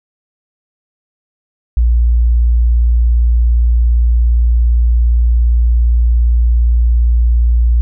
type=tone; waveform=sine; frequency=58.7 Hz; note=A#1; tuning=13 cents sharp; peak=-7 dBFS; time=1.77-7.81 s; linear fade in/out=0 ms; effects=none